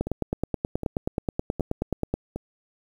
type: two click trains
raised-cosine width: 2 ms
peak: -11 / -17 dBFS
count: 21 / 4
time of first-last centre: 0.01-2.14 / 0.07-2.36 s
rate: 9.39 / 1.31 Hz
effects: 8-bit